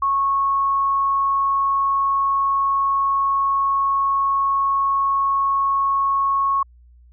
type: tone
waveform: sine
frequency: 1100 Hz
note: C#6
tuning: 14 cents flat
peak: -16 dBFS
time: 0.02-6.63 s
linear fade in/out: 5 ms
effects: added 60 Hz sine -46 dBFS peak until 7.12 s